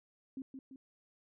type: tone with echo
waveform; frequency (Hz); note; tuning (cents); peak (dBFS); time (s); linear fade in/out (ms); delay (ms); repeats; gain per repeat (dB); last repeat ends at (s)
sine; 265.5; C4; +25; -39; 0.37-0.42; 2; 170; 2; -5; 0.76
effects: none